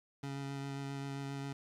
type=tone with vibrato; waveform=25% pulse; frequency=138.59 Hz; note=C#3; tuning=in tune; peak=-35 dBFS; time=0.23-1.53 s; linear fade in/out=5 ms; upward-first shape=sine; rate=7.5 Hz; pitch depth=12 cents each way; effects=low-pass 8000 Hz 12 dB/octave + 11-bit